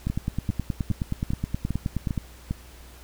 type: two click trains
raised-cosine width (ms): 5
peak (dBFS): -13 / -14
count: 21 / 7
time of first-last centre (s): 0.07-2.177 / 0.1-2.51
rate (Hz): 9.49 / 2.49
effects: added 61 Hz sine -46 dBFS peak until 3.03 s + pink hiss -50 dBFS RMS until 3.03 s